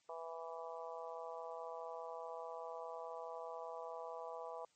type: harmonic tone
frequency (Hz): 164.81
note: E3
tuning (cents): 0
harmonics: 3 / 4 / 5 / 6 / 7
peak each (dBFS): -49 / -49 / -52 / -51 / -54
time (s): 0.09-4.65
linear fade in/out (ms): 2
effects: white hiss -75 dBFS RMS until 4.75 s + MP3 32 kbps